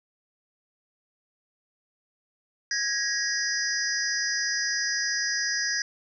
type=tone cluster; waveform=sine; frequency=1656 / 1893 / 4973 / 5640 / 6110 Hz; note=G#6 / A#6 / D#8 / F8 / G8; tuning=-5 / +26 / -2 / +16 / -45 cents; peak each=-29 / -32 / -30 / -34 / -35 dBFS; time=2.71-5.82 s; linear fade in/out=2 ms; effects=none